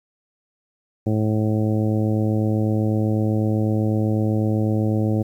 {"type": "harmonic tone", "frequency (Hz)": 108, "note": "A2", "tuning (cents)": -32, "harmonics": [1, 2, 3, 4, 5, 6, 7], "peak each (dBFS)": [-20, -23, -25, -31, -30, -38, -37], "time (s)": [1.06, 5.23], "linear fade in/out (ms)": 10, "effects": ["9-bit"]}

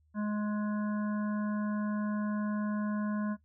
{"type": "harmonic tone", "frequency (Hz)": 209.6, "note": "G#3", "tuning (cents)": 16, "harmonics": [1, 3, 5, 7, 8], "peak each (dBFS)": [-30, -44, -44, -47, -50], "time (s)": [0.14, 3.37], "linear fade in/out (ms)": 50, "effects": ["noise-tail reverb RT60 0.1 s tail -17 dB re dry", "added 77 Hz sine -65 dBFS peak until 3.44 s"]}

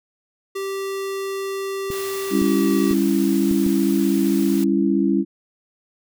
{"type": "tone with pitch glide", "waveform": "square", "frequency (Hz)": [390.2, 385.7], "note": ["G4", "G4"], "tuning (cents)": [-8, -28], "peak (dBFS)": -25, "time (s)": [0.55, 2.94], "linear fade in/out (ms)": 10, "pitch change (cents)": -20, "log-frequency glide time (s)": [2.31, 2.5]}
{"type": "clicks", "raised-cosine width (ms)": 3, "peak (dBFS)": -17, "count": 5, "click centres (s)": [1.903, 2.418, 2.911, 3.513, 3.664]}
{"type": "noise", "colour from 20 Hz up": "white", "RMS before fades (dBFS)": -35, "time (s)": [1.91, 4.64], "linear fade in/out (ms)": 2}
{"type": "chord", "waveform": "sine", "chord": "C# diminished", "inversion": "second", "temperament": "just", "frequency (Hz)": [199.57, 277.2, 332.6], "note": ["G3", "C#4", "E4"], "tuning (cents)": [31, 0, 16], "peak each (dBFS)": -20, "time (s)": [2.3, 5.25], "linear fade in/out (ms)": 50}
{"effects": []}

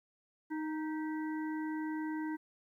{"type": "harmonic tone with a mistuned harmonic", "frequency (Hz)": 311.1, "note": "D#4", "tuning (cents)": 0, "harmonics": [1, 3, 5, 6], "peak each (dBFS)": [-35, -45, -49, -51], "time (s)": [0.5, 2.37], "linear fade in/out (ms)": 20, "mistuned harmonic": 6, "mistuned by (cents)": 74, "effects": ["12-bit"]}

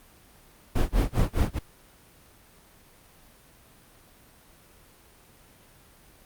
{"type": "noise with tremolo", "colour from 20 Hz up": "brown", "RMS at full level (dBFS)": -20, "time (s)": [0.75, 1.59], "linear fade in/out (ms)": 10, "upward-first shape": "sine", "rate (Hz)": 4.9, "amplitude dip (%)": 100, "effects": ["pink hiss -55 dBFS RMS until 6.25 s", "Opus 32 kbps"]}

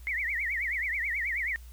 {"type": "tone with vibrato", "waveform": "sine", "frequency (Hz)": 2049, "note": "C7", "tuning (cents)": -37, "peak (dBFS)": -28, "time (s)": [0.07, 1.56], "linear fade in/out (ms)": 0, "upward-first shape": "triangle", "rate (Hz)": 9.3, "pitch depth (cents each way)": 240, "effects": ["added 60 Hz sine -44 dBFS peak until 1.72 s", "white hiss -59 dBFS RMS until 1.72 s"]}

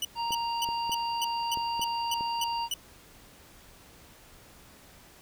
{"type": "tone bursts", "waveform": "sawtooth", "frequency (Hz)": 2960, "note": "F#7", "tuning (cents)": 0, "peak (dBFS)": -25, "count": 10, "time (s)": [0.02, 2.74], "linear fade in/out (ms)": 2, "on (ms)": 29, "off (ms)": 270}
{"type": "harmonic tone", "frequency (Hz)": 932.3, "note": "A#5", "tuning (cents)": 0, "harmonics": [1, 3, 5], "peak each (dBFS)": [-29, -39, -39], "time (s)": [0.15, 2.69], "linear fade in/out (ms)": 50}
{"type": "clicks", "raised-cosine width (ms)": 2, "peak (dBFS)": -28, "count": 6, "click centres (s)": [0.307, 0.689, 0.895, 1.573, 1.795, 2.209]}
{"effects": ["pink hiss -54 dBFS RMS until 5.21 s"]}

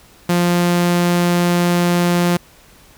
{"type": "tone", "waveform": "sawtooth", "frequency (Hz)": 174.9, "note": "F3", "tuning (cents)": 3, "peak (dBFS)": -9, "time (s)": [0.29, 2.37], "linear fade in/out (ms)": 5, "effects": ["pink hiss -47 dBFS RMS until 2.97 s"]}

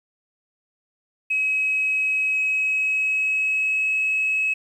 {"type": "tone with pitch glide", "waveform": "sine", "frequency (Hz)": [2550, 2572], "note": ["D#7", "E7"], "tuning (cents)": [42, -43], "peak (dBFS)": -18, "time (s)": [1.3, 4.54], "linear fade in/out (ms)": 10, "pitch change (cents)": 15, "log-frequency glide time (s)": [2.29, 3.93], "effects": ["tanh soft clip ceiling -15 dBFS", "9-bit"]}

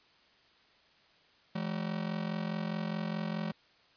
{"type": "ring-modulated tone", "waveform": "45% pulse", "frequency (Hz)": 189.6, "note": "F#3", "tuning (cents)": 43, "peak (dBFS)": -30, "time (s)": [1.55, 3.52], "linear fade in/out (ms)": 5, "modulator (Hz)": 22.4, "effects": ["white hiss -64 dBFS RMS until 3.96 s", "resampled to 11025 Hz"]}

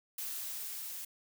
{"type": "noise with level ramp", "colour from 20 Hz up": "blue", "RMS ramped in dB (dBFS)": [-39, -43], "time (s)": [0.18, 1.05], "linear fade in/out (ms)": 5, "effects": []}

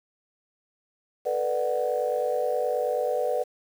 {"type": "chord", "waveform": "sine", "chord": "B minor seventh", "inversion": "third", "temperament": "just", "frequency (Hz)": [444.5, 493.9, 592.7, 740.8], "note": ["A4", "B4", "D5", "F#5"], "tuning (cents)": [18, 0, 16, 2], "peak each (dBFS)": [-32, -26, -28, -31], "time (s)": [1.25, 3.44], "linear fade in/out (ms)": 20, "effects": ["tanh soft clip ceiling -13 dBFS", "8-bit"]}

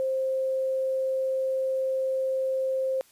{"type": "tone", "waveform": "sine", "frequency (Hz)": 527, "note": "C5", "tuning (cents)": 12, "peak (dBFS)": -24, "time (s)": [0, 3.01], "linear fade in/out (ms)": 0, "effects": ["white hiss -59 dBFS RMS until 3.11 s", "resampled to 32000 Hz"]}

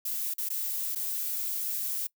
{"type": "noise with dropouts", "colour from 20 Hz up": "violet", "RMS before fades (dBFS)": -32, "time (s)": [0.05, 2.07], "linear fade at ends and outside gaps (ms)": 5, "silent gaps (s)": [[0.339, 0.381], [0.489, 0.501], [0.95, 0.957]], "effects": ["noise-tail reverb RT60 0.1 s tail -23 dB re dry"]}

